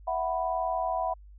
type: chord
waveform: sine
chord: E suspended second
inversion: none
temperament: equal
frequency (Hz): 659.3 / 740 / 987.8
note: E5 / F#5 / B5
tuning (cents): 0 / 0 / 0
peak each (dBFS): -31 / -30 / -32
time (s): 0.07-1.14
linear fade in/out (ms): 10
effects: added 50 Hz sine -47 dBFS peak until 1.38 s